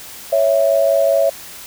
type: tone pair together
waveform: sine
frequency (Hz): 555 / 660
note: C#5 / E5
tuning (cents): +2 / +2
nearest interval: minor third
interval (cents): 300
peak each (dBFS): -14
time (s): 0.32-1.3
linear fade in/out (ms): 10
effects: white hiss -35 dBFS RMS until 1.66 s